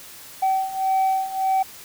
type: beating tone pair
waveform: sine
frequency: 764 / 765.7 Hz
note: G5 / G5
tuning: -45 / -41 cents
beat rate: 1.7 Hz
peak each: -22 / -19 dBFS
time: 0.42-1.63 s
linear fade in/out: 10 ms
effects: tanh soft clip ceiling -15 dBFS + white hiss -42 dBFS RMS until 1.84 s